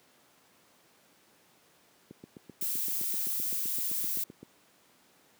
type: click train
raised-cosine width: 3 ms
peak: -29 dBFS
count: 19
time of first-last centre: 2.11-4.43 s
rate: 7.76 Hz
type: noise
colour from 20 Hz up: violet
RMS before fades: -32 dBFS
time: 2.61-4.24 s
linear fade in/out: 5 ms
effects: pink hiss -63 dBFS RMS until 5.39 s + high-pass 200 Hz 12 dB/octave